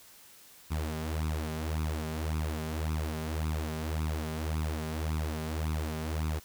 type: tone with flanger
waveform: sawtooth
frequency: 78.2 Hz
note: D#2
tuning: 9 cents sharp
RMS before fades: -33 dBFS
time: 0.7-6.4 s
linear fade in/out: 20 ms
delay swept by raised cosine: 0.79 to 4.99 ms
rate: 1.8 Hz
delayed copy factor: +0.8
effects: white hiss -55 dBFS RMS until 6.44 s